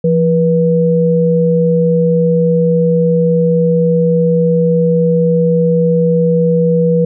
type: tone pair together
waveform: sine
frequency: 169.68 / 485.5 Hz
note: F3 / B4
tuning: -50 / -30 cents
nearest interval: octave + tritone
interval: 1820 cents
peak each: -11 dBFS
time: 0.04-7.05 s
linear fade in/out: 5 ms
effects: none